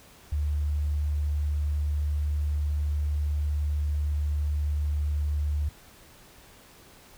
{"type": "tone", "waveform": "sine", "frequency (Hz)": 74, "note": "D2", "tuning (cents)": 14, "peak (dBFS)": -24, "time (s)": [0.32, 5.69], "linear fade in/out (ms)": 5, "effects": ["pink hiss -53 dBFS RMS until 7.17 s"]}